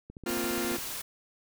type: click train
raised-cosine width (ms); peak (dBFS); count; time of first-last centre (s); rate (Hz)
3; -31; 11; 0.1-0.785; 14.6
type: chord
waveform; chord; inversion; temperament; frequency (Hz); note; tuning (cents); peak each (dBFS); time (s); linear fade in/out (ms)
sawtooth; Bb suspended second; none; just; 233.1 / 262.2 / 349.6; Bb3 / C4 / F4; 0 / +4 / +2; -31 / -32 / -28; 0.26-0.77; 5
type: noise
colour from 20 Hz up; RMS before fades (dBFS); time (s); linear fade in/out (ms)
white; -37; 0.28-1.02; 10
effects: none